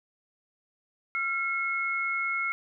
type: tone pair together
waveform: sine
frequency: 1370 / 2175 Hz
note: F6 / C#7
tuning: -34 / -33 cents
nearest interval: minor sixth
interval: 801 cents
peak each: -31 / -28 dBFS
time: 1.15-2.52 s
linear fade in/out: 0 ms
effects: none